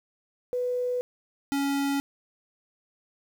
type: tone pair in turn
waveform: sine / square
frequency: 495.2 / 279.2 Hz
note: B4 / C#4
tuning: +5 / +13 cents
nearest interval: minor seventh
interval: 992 cents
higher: first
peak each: -25 dBFS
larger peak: neither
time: 0.53-1.01 / 1.52-2 s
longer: neither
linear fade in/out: 0 ms
effects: 9-bit

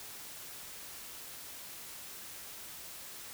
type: silence
effects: white hiss -47 dBFS RMS until 3.33 s

